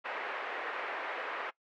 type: band-pass noise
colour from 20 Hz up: white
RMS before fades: -38 dBFS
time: 0.04-1.51 s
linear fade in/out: 20 ms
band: 400 to 2100 Hz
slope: 24 dB/octave
effects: noise-tail reverb RT60 0.1 s tail -20 dB re dry + MP3 96 kbps